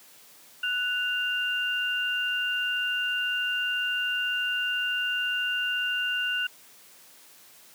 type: tone pair together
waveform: sine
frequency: 1480 / 2794 Hz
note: F#6 / F7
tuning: 0 / 0 cents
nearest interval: major seventh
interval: 1100 cents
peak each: -28 dBFS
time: 0.63-6.47 s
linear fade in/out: 5 ms
effects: white hiss -53 dBFS RMS until 7.74 s + high-pass 150 Hz 12 dB/octave